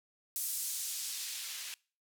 blue noise with band-pass filter sweep, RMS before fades -39 dBFS, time 0.36-1.74 s, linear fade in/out 0 ms, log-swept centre 10000 to 2500 Hz, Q 0.8, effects noise-tail reverb RT60 0.4 s tail -25 dB re dry

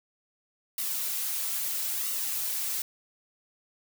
blue noise with flanger, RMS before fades -31 dBFS, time 0.78-2.82 s, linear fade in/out 2 ms, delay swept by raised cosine 1.2 to 4.9 ms, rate 0.76 Hz, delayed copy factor -0.55, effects none

